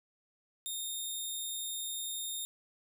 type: tone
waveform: 15% pulse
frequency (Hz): 3671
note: A#7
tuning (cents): -27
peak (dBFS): -29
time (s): 0.66-2.45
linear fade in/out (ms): 0
effects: none